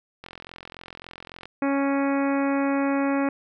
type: click train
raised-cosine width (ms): 0.3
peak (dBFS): -23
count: 54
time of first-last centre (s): 0.24-1.456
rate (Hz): 43.6
type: harmonic tone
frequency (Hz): 277.2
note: C#4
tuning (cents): 0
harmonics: 1 / 2 / 3 / 4 / 5 / 6 / 7 / 8 / 9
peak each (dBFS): -22 / -28 / -32 / -34 / -36 / -38 / -39 / -40 / -41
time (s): 1.62-3.29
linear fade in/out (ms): 2
effects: none